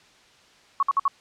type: tone bursts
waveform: sine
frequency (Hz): 1108.7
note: C#6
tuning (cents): 0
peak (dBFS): -17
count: 4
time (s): 0.8-1.08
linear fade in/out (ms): 2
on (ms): 28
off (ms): 56
effects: white hiss -55 dBFS RMS until 1.2 s + low-pass 5000 Hz 12 dB/octave